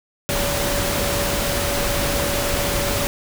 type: tone in noise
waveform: sine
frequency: 570 Hz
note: C#5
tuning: 48 cents sharp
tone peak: -26 dBFS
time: 0.29-3.07 s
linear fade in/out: 0 ms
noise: pink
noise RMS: -22 dBFS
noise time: 0.29-3.07 s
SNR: -7 dB
effects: none